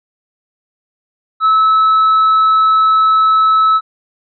triangle tone with tanh clipping, 1300 Hz, E6, 24 cents flat, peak -8 dBFS, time 1.4-3.81 s, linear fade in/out 50 ms, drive 7 dB, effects resampled to 11025 Hz

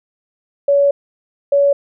sine tone pair in turn, 565 / 565 Hz, C#5 / C#5, +33 / +33 cents, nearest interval unison, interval 0 cents, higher neither, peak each -9 dBFS, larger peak neither, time 0.68-0.91 / 1.52-1.73 s, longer first, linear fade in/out 5 ms, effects none

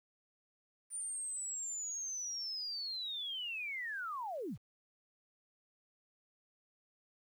sine linear sweep, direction down, 9220 to 66.5 Hz, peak -38 dBFS, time 0.9-4.58 s, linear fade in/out 50 ms, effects 11-bit

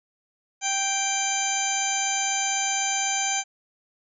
harmonic tone with a mistuned harmonic, 784 Hz, G5, in tune, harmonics 1 / 2 / 3 / 4 / 5 / 6 / 8 / 9, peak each -29 / -34 / -30 / -34 / -40 / -38 / -28 / -30 dBFS, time 0.61-3.44 s, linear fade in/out 50 ms, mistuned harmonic 6, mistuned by +46 cents, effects none

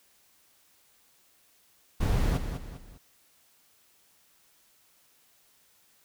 brown noise with echo, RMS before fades -25 dBFS, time 2-2.38 s, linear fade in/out 10 ms, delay 200 ms, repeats 3, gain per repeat -8 dB, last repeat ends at 2.98 s, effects white hiss -64 dBFS RMS until 6.04 s

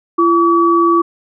sine tone pair together, 339.4 / 1141.6 Hz, F4 / D6, -49 / -49 cents, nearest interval octave + major sixth, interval 2100 cents, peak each -11 dBFS, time 0.18-1.02 s, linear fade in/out 10 ms, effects none

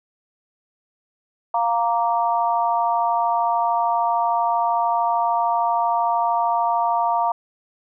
sine chord, Bb major, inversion second, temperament just, 699.2 / 932.3 / 1165.4 Hz, F5 / Bb5 / D6, +2 / 0 / -14 cents, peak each -21 / -20 / -26 dBFS, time 1.54-7.32 s, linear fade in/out 5 ms, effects none

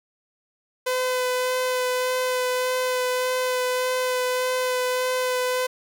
sawtooth tone with vibrato, 506 Hz, B4, 42 cents sharp, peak -18 dBFS, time 0.86-5.67 s, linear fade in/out 10 ms, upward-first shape sine, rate 1.7 Hz, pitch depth 12 cents each way, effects 10-bit

